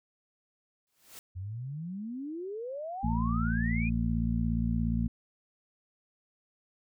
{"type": "noise with exponential growth", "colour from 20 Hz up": "white", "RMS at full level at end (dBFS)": -44, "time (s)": [0.87, 1.19], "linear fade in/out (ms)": 0, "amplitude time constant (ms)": 69}
{"type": "exponential sweep", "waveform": "sine", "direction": "up", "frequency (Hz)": [87.31, 2526], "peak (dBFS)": -35, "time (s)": [1.35, 3.9], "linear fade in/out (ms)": 20}
{"type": "harmonic tone", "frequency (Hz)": 57.1, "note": "A#1", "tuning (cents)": -35, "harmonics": [1, 2, 3, 4], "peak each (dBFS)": [-31, -33, -33, -31], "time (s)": [3.03, 5.08], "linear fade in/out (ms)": 10}
{"effects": []}